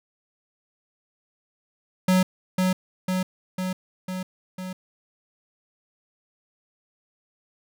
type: tone with echo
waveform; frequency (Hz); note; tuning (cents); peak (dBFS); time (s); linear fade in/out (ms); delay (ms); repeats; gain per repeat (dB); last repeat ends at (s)
square; 185; F#3; 0; -17; 2.08-2.23; 5; 500; 5; -3; 4.73
effects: none